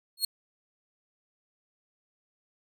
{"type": "tone with exponential growth", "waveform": "sawtooth", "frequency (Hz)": 4297, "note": "C8", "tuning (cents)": 45, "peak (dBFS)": -18, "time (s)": [0.17, 0.25], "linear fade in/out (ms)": 5, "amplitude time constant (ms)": 16, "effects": []}